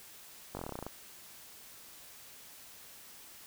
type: slowing click train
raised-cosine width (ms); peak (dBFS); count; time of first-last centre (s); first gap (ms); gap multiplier
1; -25; 12; 0.55-0.866; 20; 1.07
effects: white hiss -53 dBFS RMS until 3.46 s